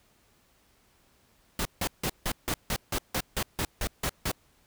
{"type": "noise bursts", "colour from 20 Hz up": "pink", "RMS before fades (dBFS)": -29, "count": 13, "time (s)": [1.59, 4.316], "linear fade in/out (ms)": 2, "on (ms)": 62, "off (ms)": 160, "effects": ["pink hiss -65 dBFS RMS until 4.66 s"]}